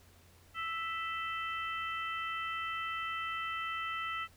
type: harmonic tone with a mistuned harmonic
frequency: 659.3 Hz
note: E5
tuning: in tune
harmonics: 2 / 3 / 4 / 5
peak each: -37 / -41 / -43 / -45 dBFS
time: 0.54-4.28 s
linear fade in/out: 50 ms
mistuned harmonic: 5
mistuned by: -110 cents
effects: added 87 Hz sine -62 dBFS peak until 4.36 s + pink hiss -63 dBFS RMS until 4.36 s